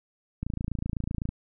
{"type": "click train", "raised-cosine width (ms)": 5, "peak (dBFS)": -18, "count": 25, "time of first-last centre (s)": [0.43, 1.29], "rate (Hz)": 27.9, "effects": []}